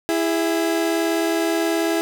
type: tone pair together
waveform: 30% pulse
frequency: 331.3 / 410 Hz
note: E4 / G#4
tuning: +9 / -22 cents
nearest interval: major third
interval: 369 cents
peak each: -17 / -22 dBFS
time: 0.09-2.01 s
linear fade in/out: 0 ms
effects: none